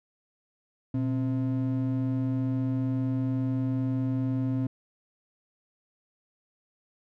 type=ring-modulated tone; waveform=triangle; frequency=193.2 Hz; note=G3; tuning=25 cents flat; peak=-20 dBFS; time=0.94-4.67 s; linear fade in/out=5 ms; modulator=71.1 Hz; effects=none